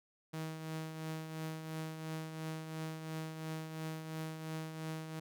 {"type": "tone with tremolo", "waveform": "sawtooth", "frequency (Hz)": 158.8, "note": "D#3", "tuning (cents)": 36, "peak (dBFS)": -34, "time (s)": [0.33, 5.2], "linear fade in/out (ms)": 10, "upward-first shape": "triangle", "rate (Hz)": 2.9, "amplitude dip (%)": 55, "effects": []}